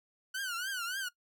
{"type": "tone with vibrato", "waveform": "sawtooth", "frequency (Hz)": 1480, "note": "F#6", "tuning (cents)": 0, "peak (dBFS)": -31, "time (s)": [0.34, 1.09], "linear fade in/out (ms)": 10, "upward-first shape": "triangle", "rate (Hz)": 3.5, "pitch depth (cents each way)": 170, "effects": ["noise-tail reverb RT60 0.1 s tail -20 dB re dry"]}